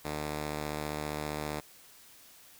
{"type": "tone pair together", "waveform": "5% pulse", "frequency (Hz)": [75.1, 150.2], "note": ["D2", "D3"], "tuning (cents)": [39, 39], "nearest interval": "octave", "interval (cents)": 1200, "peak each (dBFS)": [-25, -31], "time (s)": [0.04, 1.61], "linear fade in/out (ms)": 20, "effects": ["white hiss -56 dBFS RMS until 2.59 s"]}